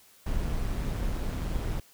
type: noise with amplitude modulation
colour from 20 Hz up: brown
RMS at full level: -28 dBFS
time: 0.26-1.8 s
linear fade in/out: 5 ms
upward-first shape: sine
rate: 165 Hz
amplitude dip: 40%
effects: white hiss -58 dBFS RMS until 1.93 s